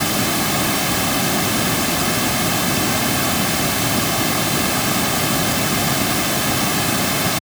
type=noise with comb filter; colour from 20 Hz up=pink; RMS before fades=-18 dBFS; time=0-7.39 s; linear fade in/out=10 ms; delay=2.1 ms; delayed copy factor=-0.5; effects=high-pass 100 Hz 12 dB/octave